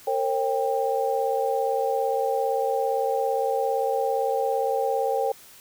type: tone cluster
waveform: sine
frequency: 458.4 / 536 / 792 Hz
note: A#4 / C5 / G5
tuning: -29 / +42 / +18 cents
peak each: -26 dBFS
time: 0.07-5.32 s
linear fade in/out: 5 ms
effects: white hiss -49 dBFS RMS until 5.6 s